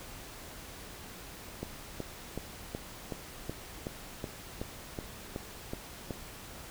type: click train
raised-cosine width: 2 ms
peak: -22 dBFS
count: 13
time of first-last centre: 1.63-6.108 s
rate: 2.68 Hz
effects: pink hiss -47 dBFS RMS until 6.7 s